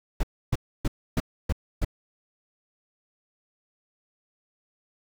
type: noise bursts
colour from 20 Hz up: brown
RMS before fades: -23 dBFS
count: 6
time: 0.2-1.848 s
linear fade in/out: 5 ms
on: 33 ms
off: 290 ms
effects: none